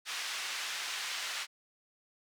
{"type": "band-pass noise", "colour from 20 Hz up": "pink", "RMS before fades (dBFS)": -38, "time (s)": [0.05, 1.47], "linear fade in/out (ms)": 50, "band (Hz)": [1700, 5900], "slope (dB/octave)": 12, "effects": []}